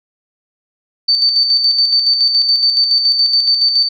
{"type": "tone with tremolo", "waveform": "sine", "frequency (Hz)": 4563, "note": "C#8", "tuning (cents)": 49, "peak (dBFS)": -8, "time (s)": [1.08, 3.89], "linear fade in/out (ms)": 10, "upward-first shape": "square", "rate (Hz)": 7.1, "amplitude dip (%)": 45, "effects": []}